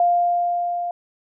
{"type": "tone with level ramp", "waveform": "sine", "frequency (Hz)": 700, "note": "F5", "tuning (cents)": 4, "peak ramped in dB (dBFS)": [-13, -23], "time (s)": [0, 0.91], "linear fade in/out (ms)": 2, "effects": []}